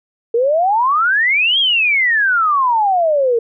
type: exponential two-way sweep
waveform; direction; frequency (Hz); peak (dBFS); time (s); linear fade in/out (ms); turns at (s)
sine; up then down; 450.6 to 3322 to 450.6; -11; 0.34-3.39; 5; 1.59
effects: none